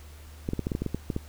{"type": "clicks", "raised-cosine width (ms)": 3, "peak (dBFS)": -15, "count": 11, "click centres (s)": [0.489, 0.534, 0.593, 0.669, 0.718, 0.751, 0.82, 0.863, 0.946, 1.102, 1.164], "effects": ["added 75 Hz sine -44 dBFS peak until 1.28 s", "pink hiss -53 dBFS RMS until 1.28 s"]}